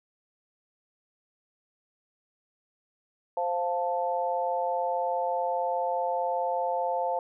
sine chord, F major, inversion second, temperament equal, 523.3 / 698.5 / 880 Hz, C5 / F5 / A5, 0 / 0 / 0 cents, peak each -30 dBFS, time 3.37-7.19 s, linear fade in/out 2 ms, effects none

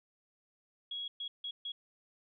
sine tone bursts at uneven times, 3322 Hz, G#7, in tune, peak -37 dBFS, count 4, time 0.91-1.08 / 1.2-1.28 / 1.44-1.51 / 1.65-1.72 s, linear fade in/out 5 ms, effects none

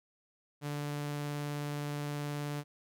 sawtooth tone with vibrato, 146.1 Hz, D3, 9 cents flat, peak -31 dBFS, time 0.61-2.64 s, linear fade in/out 50 ms, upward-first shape triangle, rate 19 Hz, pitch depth 9 cents each way, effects none

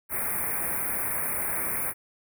white band-stop noise, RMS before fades -29 dBFS, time 0.09-1.94 s, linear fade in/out 50 ms, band 2400 to 9000 Hz, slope 96 dB/octave, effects none

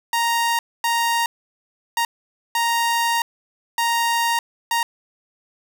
sawtooth tone bursts at uneven times, 932.3 Hz, A#5, in tune, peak -14 dBFS, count 6, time 0.13-0.59 / 0.84-1.26 / 1.97-2.05 / 2.55-3.22 / 3.78-4.39 / 4.71-4.83 s, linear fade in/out 2 ms, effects none

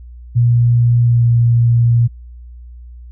sine tone with pitch glide, 119.5 to 118.13 Hz, A#2 to A#2, +43 to +23 cents, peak -8 dBFS, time 0.35-2.08 s, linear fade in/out 20 ms, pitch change -20 cents, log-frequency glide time 1.05-1.26 s, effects added 60 Hz sine -32 dBFS peak until 3.11 s

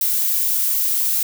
violet noise, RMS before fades -19 dBFS, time 0.01-1.23 s, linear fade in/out 2 ms, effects none

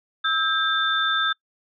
sine tone cluster, 1303 / 1600 / 3566 Hz, E6 / G6 / A7, -20 / +35 / +22 cents, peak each -24 dBFS, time 0.24-1.33 s, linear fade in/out 10 ms, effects noise-tail reverb RT60 0.1 s tail -24 dB re dry

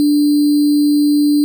sine tone with sample-and-hold, 293.7 Hz, D4, in tune, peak -9 dBFS, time 0-1.44 s, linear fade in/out 0 ms, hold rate 4410 Hz, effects none

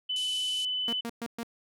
sine tone, 3008 Hz, F#7, 28 cents sharp, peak -28 dBFS, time 0.09-1.01 s, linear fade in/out 10 ms
white band-pass noise, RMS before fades -42 dBFS, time 0.16-0.65 s, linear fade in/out 2 ms, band 2500 to 11000 Hz, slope 96 dB/octave
sawtooth tone bursts, 233.1 Hz, A#3, in tune, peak -29 dBFS, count 4, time 0.88-1.432 s, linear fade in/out 2 ms, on 48 ms, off 120 ms
effects none

